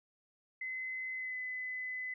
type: tone with pitch glide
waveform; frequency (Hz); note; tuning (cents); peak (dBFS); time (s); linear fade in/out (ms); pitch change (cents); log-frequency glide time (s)
sine; 2041 to 2015; C7 to B6; -44 to +34; -37; 0.61-2.14; 5; -22; 1.15-1.36
effects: none